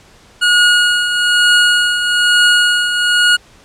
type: tone with tremolo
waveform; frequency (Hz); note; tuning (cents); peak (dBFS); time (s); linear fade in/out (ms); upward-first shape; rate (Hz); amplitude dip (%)
25% pulse; 1444; F#6; -43; -3; 0.41-3.37; 20; triangle; 1.1; 60
effects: pink hiss -45 dBFS RMS until 3.64 s + low-pass 8000 Hz 12 dB/octave